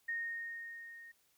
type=tone with level ramp; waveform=sine; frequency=1852 Hz; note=A#6; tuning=12 cents flat; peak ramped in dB=-34 to -51 dBFS; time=0.08-1.12 s; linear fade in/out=10 ms; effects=white hiss -73 dBFS RMS until 1.37 s